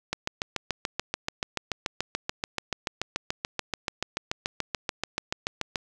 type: click train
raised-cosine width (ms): 0.2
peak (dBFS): -10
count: 40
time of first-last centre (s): 0.13-5.758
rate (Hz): 6.93
effects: none